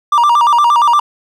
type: tone with vibrato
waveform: triangle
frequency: 1057 Hz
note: C6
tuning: 17 cents sharp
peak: -5 dBFS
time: 0.12-1 s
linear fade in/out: 5 ms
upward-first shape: square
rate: 8.6 Hz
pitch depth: 190 cents each way
effects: none